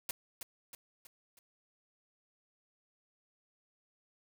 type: noise with echo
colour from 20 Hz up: white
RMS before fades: -37 dBFS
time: 0.09-0.11 s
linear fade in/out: 2 ms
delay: 320 ms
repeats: 4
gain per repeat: -6 dB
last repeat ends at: 1.39 s
effects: none